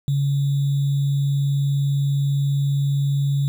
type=tone with sample-and-hold; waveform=sine; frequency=140.2 Hz; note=C#3; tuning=20 cents sharp; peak=-17 dBFS; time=0.08-3.48 s; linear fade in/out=0 ms; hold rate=3675 Hz; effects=none